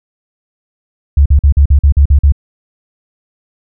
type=tone bursts; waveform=sine; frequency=70.8 Hz; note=C#2; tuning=37 cents sharp; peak=-3 dBFS; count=9; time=1.17-2.322 s; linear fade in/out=5 ms; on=88 ms; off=45 ms; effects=none